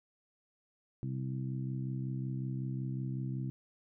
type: harmonic tone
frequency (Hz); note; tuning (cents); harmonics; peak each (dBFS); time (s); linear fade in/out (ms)
65.41; C2; 0; 2 / 3 / 4 / 5; -35 / -42 / -46 / -47; 1.03-3.5; 0
effects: none